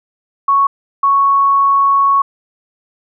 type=tone pair in turn; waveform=sine; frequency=1108.7 / 1108.7 Hz; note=C#6 / C#6; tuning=0 / 0 cents; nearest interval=unison; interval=0 cents; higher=neither; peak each=-8 dBFS; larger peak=neither; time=0.48-0.67 / 1.03-2.22 s; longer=second; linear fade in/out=5 ms; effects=none